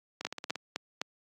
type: two click trains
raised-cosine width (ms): 0.2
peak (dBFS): -14 / -20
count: 4 / 7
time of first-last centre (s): 0.25-1.015 / 0.21-0.557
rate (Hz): 3.92 / 17.3
effects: high-pass 200 Hz 12 dB/octave + AAC 64 kbps